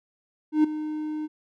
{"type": "tone with ADSR envelope", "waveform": "triangle", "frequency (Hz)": 306.5, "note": "D#4", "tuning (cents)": -26, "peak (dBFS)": -12, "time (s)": [0.52, 1.28], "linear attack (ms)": 120, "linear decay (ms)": 8, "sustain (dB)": -14, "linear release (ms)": 31, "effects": []}